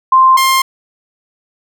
sine / sawtooth tone pair in turn, 1047 / 1057.9 Hz, C6 / C6, +1 / +19 cents, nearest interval unison, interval 18 cents, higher second, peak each -4 / -5 dBFS, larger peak first, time 0.12-0.37 / 0.37-0.62 s, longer neither, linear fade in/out 5 ms, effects none

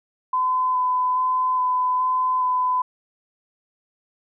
sine tone with vibrato, 1012 Hz, B5, 42 cents sharp, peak -18 dBFS, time 0.33-2.82 s, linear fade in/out 5 ms, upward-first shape square, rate 1.2 Hz, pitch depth 9 cents each way, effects none

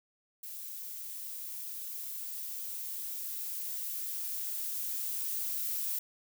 violet noise with level ramp, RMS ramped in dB -43 to -34 dBFS, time 0.43-5.99 s, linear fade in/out 5 ms, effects none

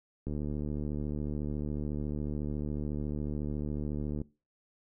click train, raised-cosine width 3 ms, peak -23 dBFS, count 293, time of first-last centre 0.27-4.216 s, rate 74 Hz, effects noise-tail reverb RT60 0.3 s tail -21 dB re dry

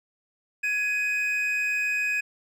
triangle tone pair together, 1674.5 / 2507 Hz, G#6 / D#7, +14 / +12 cents, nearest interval perfect fifth, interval 698 cents, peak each -28 / -23 dBFS, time 0.63-2.21 s, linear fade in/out 10 ms, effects none

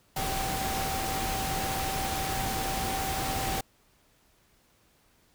sine tone in noise, 773 Hz, G5, 24 cents flat, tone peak -33 dBFS, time 0.16-3.61 s, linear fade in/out 5 ms, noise pink, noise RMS -32 dBFS, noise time 0.16-3.61 s, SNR -4 dB, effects pink hiss -65 dBFS RMS until 5.34 s

